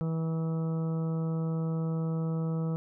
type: harmonic tone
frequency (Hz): 162.2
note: E3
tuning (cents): -28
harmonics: 1 / 2 / 3 / 4 / 5 / 6 / 7 / 8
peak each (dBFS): -28 / -42 / -39 / -49 / -52 / -54 / -54 / -50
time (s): 0.01-2.76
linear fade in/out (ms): 0
effects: none